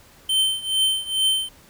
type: tone with tremolo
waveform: square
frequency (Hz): 3098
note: G7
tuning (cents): -21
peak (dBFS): -16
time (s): 0.29-1.49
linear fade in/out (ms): 5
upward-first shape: triangle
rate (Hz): 2.3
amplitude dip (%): 90
effects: pink hiss -51 dBFS RMS until 1.69 s